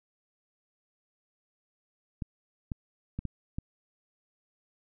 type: clicks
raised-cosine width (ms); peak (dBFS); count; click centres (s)
5; -21; 5; 2.222 / 2.718 / 3.19 / 3.253 / 3.585
effects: none